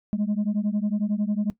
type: beating tone pair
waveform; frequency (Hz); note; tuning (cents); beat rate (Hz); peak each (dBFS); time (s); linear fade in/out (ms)
sine; 203.3 / 214.3; G#3 / A3; -37 / -45; 11; -23; 0.13-1.5; 0
effects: noise-tail reverb RT60 0.1 s tail -19 dB re dry + tanh soft clip ceiling -19 dBFS